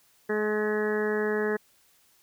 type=harmonic tone with a mistuned harmonic; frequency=212 Hz; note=G#3; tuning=36 cents sharp; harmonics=1 / 2 / 3 / 4 / 5 / 6 / 7 / 8 / 9; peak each=-32 / -26 / -39 / -40 / -42 / -42 / -41 / -34 / -39 dBFS; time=0.29-1.57 s; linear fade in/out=10 ms; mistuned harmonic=7; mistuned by=+17 cents; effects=white hiss -63 dBFS RMS until 2.22 s